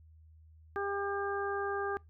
harmonic tone, 400 Hz, G4, 35 cents sharp, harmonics 1 / 2 / 3 / 4, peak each -35 / -39 / -39 / -40 dBFS, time 0.76-1.97 s, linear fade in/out 0 ms, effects noise-tail reverb RT60 0.2 s tail -23 dB re dry + added 79 Hz sine -55 dBFS peak until 2.09 s

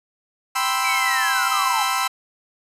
sawtooth chord, C major seventh, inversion second, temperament equal, 784 / 987.8 / 1046.5 / 1318.5 Hz, G5 / B5 / C6 / E6, 0 / 0 / 0 / 0 cents, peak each -23 / -23 / -21 / -20 dBFS, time 0.55-2.08 s, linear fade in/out 10 ms
sine linear sweep, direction down, 2349 to 798 Hz, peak -22 dBFS, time 0.84-1.83 s, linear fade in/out 10 ms
effects resampled to 32000 Hz

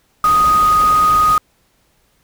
sine tone in noise, 1244.5 Hz, D#6, in tune, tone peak -9 dBFS, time 0.24-1.38 s, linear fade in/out 2 ms, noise pink, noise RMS -26 dBFS, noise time 0.24-1.38 s, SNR +14 dB, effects pink hiss -59 dBFS RMS until 2.23 s

